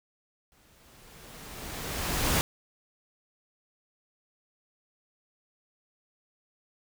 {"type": "noise with exponential growth", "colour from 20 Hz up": "pink", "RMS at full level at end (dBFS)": -24, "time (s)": [0.52, 2.41], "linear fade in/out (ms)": 0, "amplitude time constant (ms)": 410, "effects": []}